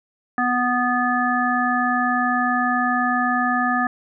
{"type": "harmonic tone", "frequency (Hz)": 246.9, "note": "B3", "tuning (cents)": 0, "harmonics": [1, 3, 5, 7], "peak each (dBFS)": [-23, -23, -23, -23], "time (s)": [0.38, 3.87], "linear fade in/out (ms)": 2, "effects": []}